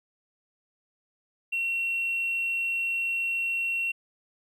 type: tone with hard clipping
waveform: sine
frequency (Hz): 2727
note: F7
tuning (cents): -42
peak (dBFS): -26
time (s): 1.52-3.92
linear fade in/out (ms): 10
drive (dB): 1
effects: none